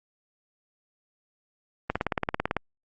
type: click train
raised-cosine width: 0.5 ms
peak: -10 dBFS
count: 13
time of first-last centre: 1.9-2.567 s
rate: 18 Hz
effects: Opus 32 kbps